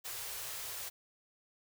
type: band-stop noise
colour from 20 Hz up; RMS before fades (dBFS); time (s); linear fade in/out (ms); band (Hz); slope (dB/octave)
white; -42; 0.04-0.9; 20; 140 to 370; 48
effects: none

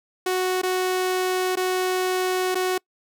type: tone with dropouts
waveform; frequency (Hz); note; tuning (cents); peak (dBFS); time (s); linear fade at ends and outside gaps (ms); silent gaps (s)
sawtooth; 369.3; F#4; -3; -17; 0.26-2.78; 5; 0.617-0.632 / 1.556-1.57 / 2.547-2.553
effects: noise-tail reverb RT60 0.1 s tail -26 dB re dry

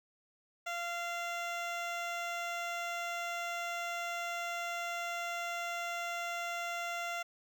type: tone with notch filter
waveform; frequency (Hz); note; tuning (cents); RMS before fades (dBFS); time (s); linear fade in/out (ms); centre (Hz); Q
15% pulse; 690; F5; -21; -38; 0.66-7.23; 10; 11000; 0.82
effects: none

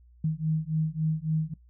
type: beating tone pair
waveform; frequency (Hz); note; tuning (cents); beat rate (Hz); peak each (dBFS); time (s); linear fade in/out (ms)
sine; 155.56 / 159.16; D#3 / D#3; 0 / +40; 3.6; -28; 0.24-1.54; 5
effects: noise-tail reverb RT60 0.1 s tail -20 dB re dry + added 60 Hz sine -53 dBFS peak until 1.69 s

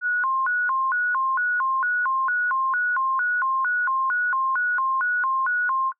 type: tone with vibrato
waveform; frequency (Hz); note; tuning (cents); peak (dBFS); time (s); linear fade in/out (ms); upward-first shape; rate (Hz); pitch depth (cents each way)
sine; 1244.5; D#6; 0; -20; 0.01-5.93; 50; square; 2.2; 280
effects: noise-tail reverb RT60 0.1 s tail -23 dB re dry

